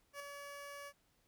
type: tone with ADSR envelope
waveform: 15% pulse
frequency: 569 Hz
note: C#5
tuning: 45 cents sharp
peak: -36 dBFS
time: 0.13-0.93 s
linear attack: 70 ms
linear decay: 3 ms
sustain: -5 dB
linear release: 56 ms
effects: pink hiss -75 dBFS RMS until 1.27 s